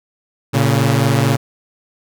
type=tone pair together; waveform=sawtooth; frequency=114.7 / 139 Hz; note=A#2 / C#3; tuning=-28 / +5 cents; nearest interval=minor third; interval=333 cents; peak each=-11 dBFS; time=0.53-1.37 s; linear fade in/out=20 ms; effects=none